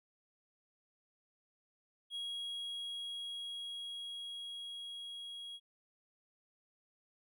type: tone with level ramp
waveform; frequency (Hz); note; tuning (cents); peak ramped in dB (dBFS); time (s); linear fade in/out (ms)
triangle; 3300; G#7; -12; -37 to -43; 2.1-5.6; 50
effects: none